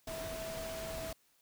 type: tone in noise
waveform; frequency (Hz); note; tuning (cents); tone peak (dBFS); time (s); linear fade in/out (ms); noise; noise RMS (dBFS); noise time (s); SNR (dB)
sine; 651; E5; -22; -41; 0.07-1.13; 5; pink; -44; 0.07-1.13; 0
effects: white hiss -71 dBFS RMS until 1.41 s